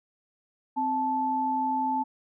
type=tone pair together; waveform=sine; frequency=261.3 / 874 Hz; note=C4 / A5; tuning=-2 / -12 cents; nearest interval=octave + major sixth; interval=2090 cents; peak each=-31 / -25 dBFS; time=0.76-2.04 s; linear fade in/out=20 ms; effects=none